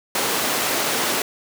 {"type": "high-pass noise", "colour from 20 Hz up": "pink", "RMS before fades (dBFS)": -22, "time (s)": [0.15, 1.22], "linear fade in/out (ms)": 2, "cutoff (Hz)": 320, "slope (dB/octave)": 12, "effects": []}